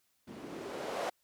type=noise with low-pass filter sweep; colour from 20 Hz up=violet; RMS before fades=-40 dBFS; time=0.27-1.1 s; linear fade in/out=10 ms; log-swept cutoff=230 to 660 Hz; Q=2; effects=white hiss -75 dBFS RMS until 1.23 s